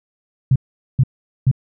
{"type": "tone bursts", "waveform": "sine", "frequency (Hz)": 130.81, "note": "C3", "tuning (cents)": 0, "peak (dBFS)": -9, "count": 3, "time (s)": [0.51, 1.514], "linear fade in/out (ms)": 5, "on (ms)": 48, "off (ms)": 430, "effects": []}